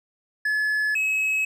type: tone pair in turn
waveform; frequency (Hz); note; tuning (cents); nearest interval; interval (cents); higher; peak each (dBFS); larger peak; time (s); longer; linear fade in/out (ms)
triangle; 1713 / 2567; A6 / E7; -47 / -47; perfect fifth; 700; second; -19; neither; 0.45-0.95 / 0.95-1.45; neither; 5
effects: none